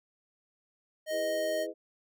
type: tone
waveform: square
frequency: 622.3 Hz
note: D#5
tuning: in tune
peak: -32 dBFS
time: 1.06-1.67 s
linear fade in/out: 50 ms
type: chord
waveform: sine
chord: E major seventh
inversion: none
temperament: equal with one note detuned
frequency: 329.6 / 415.3 / 503.1 / 622.3 Hz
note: E4 / G#4 / B4 / D#5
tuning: 0 / 0 / +32 / 0 cents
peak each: -40 dBFS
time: 1.1-1.74 s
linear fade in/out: 50 ms
effects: none